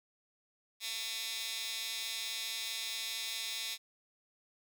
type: tone with high-pass filter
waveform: 15% pulse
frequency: 224.6 Hz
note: A3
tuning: 36 cents sharp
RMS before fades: -39 dBFS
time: 0.8-3.78 s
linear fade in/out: 50 ms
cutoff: 3500 Hz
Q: 1.7
effects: none